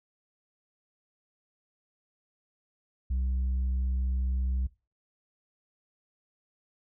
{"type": "tone", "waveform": "sine", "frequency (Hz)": 63.9, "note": "C2", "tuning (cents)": -40, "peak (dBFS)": -23, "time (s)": [3.1, 4.67], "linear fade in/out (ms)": 10, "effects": ["noise-tail reverb RT60 0.3 s tail -22 dB re dry", "tanh soft clip ceiling -25 dBFS"]}